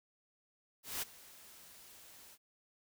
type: noise with ADSR envelope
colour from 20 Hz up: white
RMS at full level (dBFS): -37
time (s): 0.83-2.38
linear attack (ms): 190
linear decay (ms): 19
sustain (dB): -20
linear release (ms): 52
effects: none